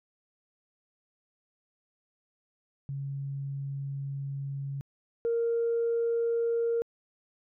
sine tone pair in turn, 138.59 / 465 Hz, C#3 / A#4, 0 / -4 cents, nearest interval octave + major sixth, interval 2096 cents, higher second, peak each -32 / -24 dBFS, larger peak second, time 2.89-4.81 / 5.25-6.82 s, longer first, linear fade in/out 0 ms, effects tanh soft clip ceiling -21 dBFS

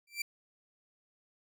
sawtooth tone with exponential growth, 2346 Hz, D7, 2 cents flat, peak -26 dBFS, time 0.07-0.22 s, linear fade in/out 5 ms, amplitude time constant 31 ms, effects none

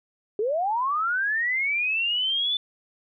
sine linear sweep, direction up, 396.7 to 3520 Hz, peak -22 dBFS, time 0.39-2.57 s, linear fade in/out 2 ms, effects none

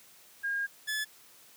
sine / sawtooth tone pair in turn, 1621 / 1720.9 Hz, G#6 / A6, -42 / -39 cents, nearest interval minor second, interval 103 cents, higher second, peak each -29 / -27 dBFS, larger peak second, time 0.43-0.67 / 0.87-1.05 s, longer first, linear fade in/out 20 ms, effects white hiss -57 dBFS RMS until 1.56 s + high-pass 100 Hz 12 dB/octave

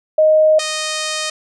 sine / 5% pulse tone pair in turn, 622.3 / 619.9 Hz, D#5 / D#5, 0 / -7 cents, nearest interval unison, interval 7 cents, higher first, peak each -8 dBFS, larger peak neither, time 0.18-0.59 / 0.59-1.3 s, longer second, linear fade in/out 5 ms, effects resampled to 24000 Hz

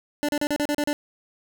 25% pulse tone bursts, 293.7 Hz, D4, in tune, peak -18 dBFS, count 8, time 0.23-0.93 s, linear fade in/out 0 ms, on 56 ms, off 36 ms, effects none

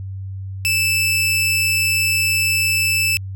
sawtooth tone with amplitude modulation, 2637 Hz, E7, in tune, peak -11 dBFS, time 0.65-3.17 s, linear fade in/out 0 ms, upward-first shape sine, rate 274 Hz, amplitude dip 30%, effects added 96 Hz sine -26 dBFS peak until 3.35 s

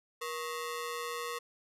sawtooth ring-modulated tone, 786 Hz, G5, 4 cents sharp, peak -29 dBFS, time 0.21-1.39 s, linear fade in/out 10 ms, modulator 309 Hz, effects resampled to 32000 Hz

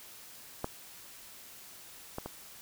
clicks, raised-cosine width 1 ms, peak -18 / -22 / -24 dBFS, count 3, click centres 0.644 / 2.184 / 2.26 s, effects white hiss -51 dBFS RMS until 2.61 s

